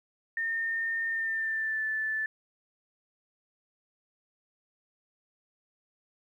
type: tone with pitch glide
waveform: sine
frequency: 1821 to 1752.9 Hz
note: A#6 to A6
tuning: -41 to -7 cents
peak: -28 dBFS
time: 0.37-2.26 s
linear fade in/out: 2 ms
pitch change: -66 cents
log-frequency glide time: 1.08-1.83 s
effects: 11-bit